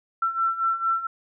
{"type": "beating tone pair", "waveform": "sine", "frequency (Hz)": [1342, 1346.4], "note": ["E6", "E6"], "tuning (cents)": [31, 36], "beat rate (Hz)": 4.4, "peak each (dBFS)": [-27, -23], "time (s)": [0.22, 1.07], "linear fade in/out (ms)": 5, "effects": []}